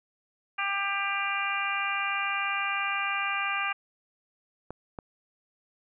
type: harmonic tone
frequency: 397.1 Hz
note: G4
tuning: 22 cents sharp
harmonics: 2 / 3 / 4 / 5 / 6 / 7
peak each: -36 / -32 / -34 / -38 / -32 / -35 dBFS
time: 0.58-3.73 s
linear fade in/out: 10 ms
type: clicks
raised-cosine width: 1 ms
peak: -23 dBFS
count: 2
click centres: 4.706 / 4.988 s
effects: none